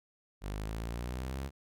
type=linear sweep; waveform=sawtooth; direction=up; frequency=48.65 to 69.3 Hz; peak=-32 dBFS; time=0.41-1.51 s; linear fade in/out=50 ms; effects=none